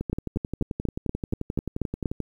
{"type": "two click trains", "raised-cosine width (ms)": 3, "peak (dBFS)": [-12, -16], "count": [9, 26], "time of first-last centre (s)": [[0.13, 2.058], [0.01, 2.203]], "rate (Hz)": [4.15, 11.4], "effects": ["9-bit"]}